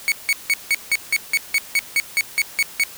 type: tone bursts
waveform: 40% pulse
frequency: 2228 Hz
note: C#7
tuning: 8 cents sharp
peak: -14 dBFS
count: 14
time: 0.08-2.836 s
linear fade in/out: 0 ms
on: 39 ms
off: 170 ms
effects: white hiss -39 dBFS RMS until 2.97 s